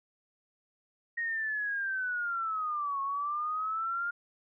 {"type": "linear two-way sweep", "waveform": "sine", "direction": "down then up", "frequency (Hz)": [1877, 1092, 1415], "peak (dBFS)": -30, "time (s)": [1.17, 4.11], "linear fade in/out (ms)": 10, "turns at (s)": 3.01, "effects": []}